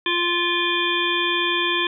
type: harmonic tone with a mistuned harmonic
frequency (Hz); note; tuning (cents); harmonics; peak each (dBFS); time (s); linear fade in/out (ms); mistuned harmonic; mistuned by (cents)
347.8; F4; -7; 1 / 3 / 5 / 7 / 9 / 10; -26 / -26 / -26 / -26 / -26 / -26; 0.06-1.87; 2; 9; +19
effects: none